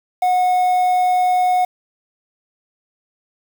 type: tone with quantisation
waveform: triangle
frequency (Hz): 730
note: F#5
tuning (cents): -24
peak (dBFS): -11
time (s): 0.22-1.65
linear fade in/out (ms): 5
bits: 6
effects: none